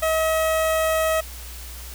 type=tone with notch filter; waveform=sawtooth; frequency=639 Hz; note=D#5; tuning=46 cents sharp; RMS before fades=-21 dBFS; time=0.02-1.21 s; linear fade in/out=10 ms; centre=4600 Hz; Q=1.3; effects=added 60 Hz sine -36 dBFS peak until 1.94 s + white hiss -40 dBFS RMS until 1.94 s